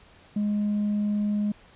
triangle tone with tanh clipping, 207.7 Hz, G#3, in tune, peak -23 dBFS, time 0.36-1.52 s, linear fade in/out 5 ms, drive 6 dB, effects pink hiss -54 dBFS RMS until 1.75 s + resampled to 8000 Hz

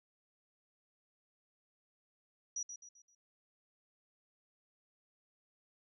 sine tone with echo, 5820 Hz, F#8, 29 cents flat, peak -36 dBFS, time 2.56-2.63 s, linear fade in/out 5 ms, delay 130 ms, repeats 4, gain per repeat -8 dB, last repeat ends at 3.15 s, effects none

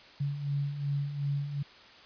sine beating tone pair, 140 / 142.7 Hz, C#3 / D3, +18 / -49 cents, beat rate 2.7 Hz, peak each -37 / -30 dBFS, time 0.2-1.63 s, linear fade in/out 10 ms, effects white hiss -53 dBFS RMS until 2.05 s + resampled to 11025 Hz

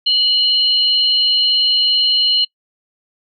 sine tone pair together, 2952 / 4185 Hz, F#7 / C8, -5 / 0 cents, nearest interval tritone, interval 605 cents, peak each -14 dBFS, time 0.06-2.45 s, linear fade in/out 10 ms, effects noise-tail reverb RT60 0.1 s tail -24 dB re dry

